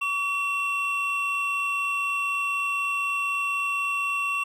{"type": "tone pair together", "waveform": "triangle", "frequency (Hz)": [1137, 2716], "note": ["C#6", "F7"], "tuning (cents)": [44, -49], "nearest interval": "octave + minor third", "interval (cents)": 1507, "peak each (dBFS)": [-27, -24], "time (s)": [0.01, 4.44], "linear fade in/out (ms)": 10, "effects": []}